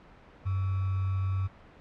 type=tone with sample-and-hold; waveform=sine; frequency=95.1 Hz; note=F#2; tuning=48 cents sharp; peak=-26 dBFS; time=0.45-1.48 s; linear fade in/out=20 ms; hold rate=1225 Hz; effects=pink hiss -53 dBFS RMS until 1.8 s + low-pass 2000 Hz 12 dB/octave